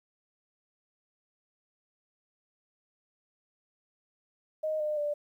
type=tone with pitch steps; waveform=sine; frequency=622.3 / 605.3 / 588.7 Hz; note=D#5 / D#5 / D5; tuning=0 / -48 / +4 cents; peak=-28 dBFS; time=4.63-5.14 s; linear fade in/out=10 ms; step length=170 ms; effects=11-bit